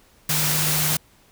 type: tone in noise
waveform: sine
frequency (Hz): 153.1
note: D#3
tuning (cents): -28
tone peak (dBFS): -26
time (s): 0.29-0.97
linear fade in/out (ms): 5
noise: white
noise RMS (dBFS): -22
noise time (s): 0.29-0.97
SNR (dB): -7
effects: pink hiss -56 dBFS RMS until 1.31 s